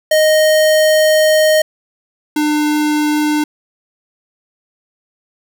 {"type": "tone pair in turn", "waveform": "square", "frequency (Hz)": [621, 300.4], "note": ["D#5", "D4"], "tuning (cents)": [-3, 39], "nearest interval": "octave + minor second", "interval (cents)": 1258, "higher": "first", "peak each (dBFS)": [-9, -13], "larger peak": "first", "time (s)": [[0.11, 1.62], [2.36, 3.44]], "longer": "first", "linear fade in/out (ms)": 5, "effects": []}